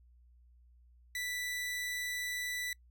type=tone; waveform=sawtooth; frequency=1975.5 Hz; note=B6; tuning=in tune; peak=-32 dBFS; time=1.15-2.73 s; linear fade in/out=2 ms; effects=noise-tail reverb RT60 0.1 s tail -25 dB re dry + added 60 Hz sine -59 dBFS peak until 2.9 s